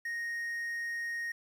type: tone with quantisation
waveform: triangle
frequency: 1864.7 Hz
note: A#6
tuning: in tune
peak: -32 dBFS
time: 0.05-1.32 s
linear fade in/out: 5 ms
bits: 10
effects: none